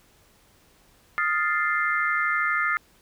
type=chord; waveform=sine; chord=F dominant seventh; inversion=third; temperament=equal; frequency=1244.5 / 1396.9 / 1760 / 2093 Hz; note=Eb6 / F6 / A6 / C7; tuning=0 / 0 / 0 / 0 cents; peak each=-27 dBFS; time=1.18-2.77 s; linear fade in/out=0 ms; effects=pink hiss -59 dBFS RMS until 3.01 s